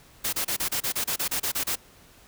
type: noise bursts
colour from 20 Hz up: white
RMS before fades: -27 dBFS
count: 13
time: 0.24-1.757 s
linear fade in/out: 10 ms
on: 89 ms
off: 30 ms
effects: pink hiss -54 dBFS RMS until 2.27 s